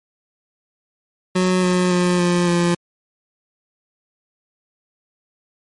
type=tone with pitch steps; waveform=25% pulse; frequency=183.7 / 181.07 / 178.47 / 175.91 / 173.39 Hz; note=F#3 / F#3 / F3 / F3 / F3; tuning=-12 / -37 / +38 / +13 / -12 cents; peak=-11 dBFS; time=1.35-2.75 s; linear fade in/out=10 ms; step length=280 ms; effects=MP3 48 kbps